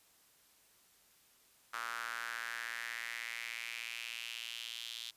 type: tone with high-pass filter sweep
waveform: sawtooth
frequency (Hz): 116.54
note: A#2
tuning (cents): 0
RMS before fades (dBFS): -43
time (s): 1.73-5.11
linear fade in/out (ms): 10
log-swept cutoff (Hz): 1300 to 3500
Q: 3.9
effects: white hiss -67 dBFS RMS until 5.16 s + resampled to 32000 Hz